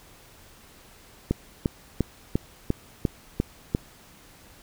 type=click train; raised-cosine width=3 ms; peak=-9 dBFS; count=8; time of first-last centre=1.31-3.749 s; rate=2.87 Hz; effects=pink hiss -52 dBFS RMS until 4.62 s